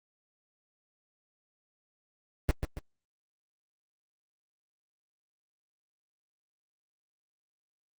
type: noise with echo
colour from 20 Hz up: brown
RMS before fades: -22 dBFS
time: 2.49-2.51 s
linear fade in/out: 0 ms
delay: 140 ms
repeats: 2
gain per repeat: -7 dB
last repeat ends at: 2.79 s
effects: Opus 32 kbps